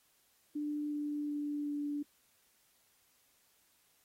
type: tone with pitch steps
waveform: sine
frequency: 296.2 / 294.5 / 292.8 / 291.1 Hz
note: D4 / D4 / D4 / D4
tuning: +15 / +5 / -5 / -15 cents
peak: -34 dBFS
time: 0.55-2.03 s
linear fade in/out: 10 ms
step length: 370 ms
effects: white hiss -71 dBFS RMS until 4.04 s + AAC 48 kbps